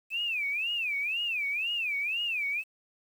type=tone with vibrato; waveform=sine; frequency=2531 Hz; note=D#7; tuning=29 cents sharp; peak=-28 dBFS; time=0.1-2.64 s; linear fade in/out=50 ms; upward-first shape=sine; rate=2 Hz; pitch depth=220 cents each way; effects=9-bit